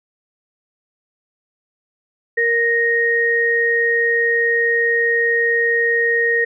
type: tone pair together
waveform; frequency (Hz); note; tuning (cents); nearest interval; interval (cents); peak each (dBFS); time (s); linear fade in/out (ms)
sine; 466.2 / 1864.7; A#4 / A#6; 0 / 0; 2 octaves; 2400; -19 / -15; 2.37-6.45; 10
effects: none